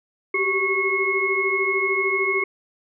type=tone cluster; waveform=sine; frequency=380.2 / 393.5 / 1110 / 2172 Hz; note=F#4 / G4 / C#6 / C#7; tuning=+47 / +7 / +2 / -36 cents; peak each=-27 / -26 / -28 / -21 dBFS; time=0.34-2.44 s; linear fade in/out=5 ms; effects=none